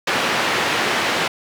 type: band-pass noise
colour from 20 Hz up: white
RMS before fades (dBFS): -20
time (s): 0.07-1.28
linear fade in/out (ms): 5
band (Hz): 170 to 2500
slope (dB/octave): 12
effects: none